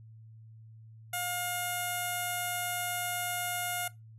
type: tone with low-pass filter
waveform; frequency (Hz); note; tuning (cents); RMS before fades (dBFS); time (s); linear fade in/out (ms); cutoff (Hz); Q
15% pulse; 712; F5; +33; -34; 1.13-3.88; 5; 11000; 6
effects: noise-tail reverb RT60 0.2 s tail -20 dB re dry + added 111 Hz sine -49 dBFS peak until 4.18 s

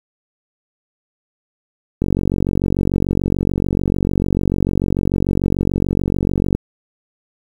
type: click train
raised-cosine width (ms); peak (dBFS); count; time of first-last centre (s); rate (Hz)
3; -4; 213; 2.02-6.55; 46.8
effects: 7-bit

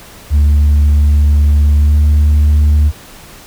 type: tone with pitch glide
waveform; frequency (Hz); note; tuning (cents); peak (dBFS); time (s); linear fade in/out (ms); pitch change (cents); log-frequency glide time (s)
sine; 73.42 to 74.66; D2 to D2; 0 to +29; -3; 0.3-2.92; 50; +29; 1.78-1.97
effects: tanh soft clip ceiling -5 dBFS + pink hiss -36 dBFS RMS until 3.46 s

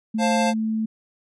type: tone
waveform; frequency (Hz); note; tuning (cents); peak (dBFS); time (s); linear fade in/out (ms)
sine; 220; A3; 0; -21; 0.14-0.86; 10
type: chord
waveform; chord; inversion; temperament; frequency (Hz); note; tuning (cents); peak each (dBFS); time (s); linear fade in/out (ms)
square; F major; second; equal with one note detuned; 530.6 / 698.5 / 880; C5 / F5 / A5; +24 / 0 / 0; -25; 0.18-0.54; 50
effects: resampled to 22050 Hz

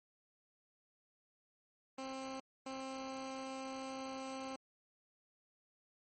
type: tone bursts at uneven times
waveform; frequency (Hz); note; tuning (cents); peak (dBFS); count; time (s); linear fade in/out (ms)
15% pulse; 265.1; C4; +23; -36; 2; 1.98-2.4 / 2.66-4.56; 5
effects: MP3 32 kbps

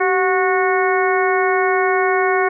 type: harmonic tone with a mistuned harmonic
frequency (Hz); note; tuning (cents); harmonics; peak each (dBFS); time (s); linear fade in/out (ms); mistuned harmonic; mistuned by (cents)
366.3; F#4; -17; 1 / 2 / 3 / 4 / 5 / 6; -17 / -20 / -22 / -23 / -24 / -25; 0-2.49; 10; 1; +76
effects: none

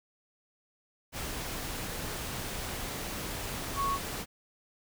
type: tone in noise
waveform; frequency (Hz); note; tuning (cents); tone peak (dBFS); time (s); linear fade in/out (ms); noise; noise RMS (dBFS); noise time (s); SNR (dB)
sine; 1108.7; C#6; 0; -28; 3.75-3.99; 50; pink; -37; 1.12-4.26; +6
effects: none

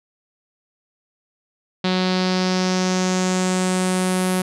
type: tone with low-pass filter sweep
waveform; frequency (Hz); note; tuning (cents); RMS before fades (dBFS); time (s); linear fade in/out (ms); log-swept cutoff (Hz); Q
sawtooth; 184.5; F#3; -5; -20; 1.84-4.42; 5; 4000 to 11000; 3.2
effects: none

